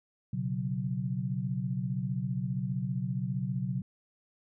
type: chord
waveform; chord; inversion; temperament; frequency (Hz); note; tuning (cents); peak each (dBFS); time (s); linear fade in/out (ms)
sine; B suspended second; none; equal; 123.47 / 138.59 / 185; B2 / C#3 / F#3; 0 / 0 / 0; -34; 0.33-3.82; 5
effects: none